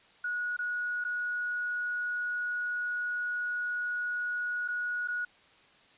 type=tone with dropouts; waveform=sine; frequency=1457 Hz; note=F#6; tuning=27 cents flat; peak=-30 dBFS; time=0.24-5.25 s; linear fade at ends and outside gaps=5 ms; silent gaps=0.567-0.589 / 1.041-1.048 / 4.679-4.684 / 5.076-5.083 s; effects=white hiss -60 dBFS RMS until 5.97 s + resampled to 8000 Hz

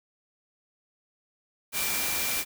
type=tone in noise; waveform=sine; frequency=2362 Hz; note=D7; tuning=9 cents sharp; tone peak=-35 dBFS; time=1.72-2.45 s; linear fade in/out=50 ms; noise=white; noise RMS=-29 dBFS; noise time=1.72-2.45 s; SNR=-9 dB; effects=none

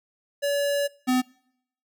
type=tone pair in turn; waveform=square; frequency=570 / 253.9 Hz; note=C#5 / B3; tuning=+48 / +48 cents; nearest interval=octave + major second; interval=1400 cents; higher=first; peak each=-23 / -20 dBFS; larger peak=second; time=0.42-0.88 / 1.07-1.22 s; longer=first; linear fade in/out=20 ms; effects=noise-tail reverb RT60 0.7 s tail -24 dB re dry

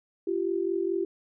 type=tone pair together; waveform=sine; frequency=342.7 / 387.4 Hz; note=F4 / G4; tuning=-33 / -20 cents; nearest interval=major second; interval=213 cents; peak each=-28 dBFS; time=0.27-1.05 s; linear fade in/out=5 ms; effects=none

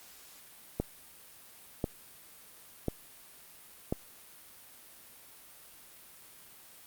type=click train; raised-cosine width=2 ms; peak=-16 dBFS; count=4; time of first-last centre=0.8-3.925 s; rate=0.96 Hz; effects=white hiss -54 dBFS RMS until 6.86 s + Opus 48 kbps

